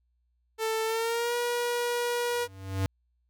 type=tone with pitch glide; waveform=sawtooth; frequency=443.5 to 480.9 Hz; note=A4 to B4; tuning=+14 to -46 cents; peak=-23 dBFS; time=0.58-2.48 s; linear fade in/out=50 ms; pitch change=+140 cents; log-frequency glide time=0.85-1.35 s
type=tone with exponential growth; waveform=square; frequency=96 Hz; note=G2; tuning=36 cents flat; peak=-24 dBFS; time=2.3-2.86 s; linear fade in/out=0 ms; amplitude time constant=120 ms
effects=added 60 Hz sine -69 dBFS peak until 3.29 s